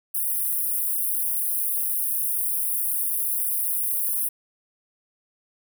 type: high-pass noise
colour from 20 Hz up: white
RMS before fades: -25 dBFS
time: 0.14-4.29 s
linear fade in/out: 10 ms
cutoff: 9300 Hz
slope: 96 dB/octave
effects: none